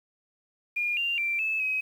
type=tone with pitch steps; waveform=sine; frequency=2420 / 2784 / 2355 / 2612 / 2538 Hz; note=D#7 / F7 / D7 / E7 / D#7; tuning=-49 / -6 / +4 / -17 / +34 cents; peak=-25 dBFS; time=0.76-1.81 s; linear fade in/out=10 ms; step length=210 ms; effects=9-bit